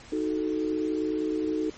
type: chord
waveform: sine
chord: D# diminished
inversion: none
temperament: equal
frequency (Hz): 311.1 / 370 / 440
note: D#4 / F#4 / A4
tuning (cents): 0 / 0 / 0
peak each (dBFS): -27 / -33 / -31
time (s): 0.12-1.7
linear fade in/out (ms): 5
effects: pink hiss -48 dBFS RMS until 1.77 s + MP3 32 kbps